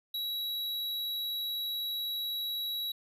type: tone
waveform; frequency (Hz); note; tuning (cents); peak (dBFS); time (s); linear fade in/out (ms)
square; 3888; B7; -28; -33; 0.14-2.92; 5
effects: resampled to 32000 Hz